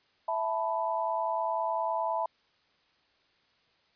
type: chord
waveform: sine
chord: E suspended fourth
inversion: none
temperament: just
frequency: 659.3 / 879 / 988.9 Hz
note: E5 / A5 / B5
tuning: 0 / -2 / +2 cents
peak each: -32 dBFS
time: 0.28-2.26 s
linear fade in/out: 5 ms
effects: white hiss -68 dBFS RMS until 3.95 s + resampled to 11025 Hz